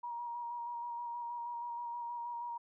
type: tone with vibrato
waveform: sine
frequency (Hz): 950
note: A#5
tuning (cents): +33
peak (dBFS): -38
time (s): 0.03-2.58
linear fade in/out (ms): 10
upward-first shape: square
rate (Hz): 6.3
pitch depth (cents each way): 17
effects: none